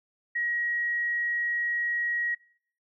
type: tone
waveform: sine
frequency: 1900 Hz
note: A#6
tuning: 33 cents sharp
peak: -26 dBFS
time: 0.35-2.35 s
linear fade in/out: 10 ms
effects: noise-tail reverb RT60 0.6 s tail -22 dB re dry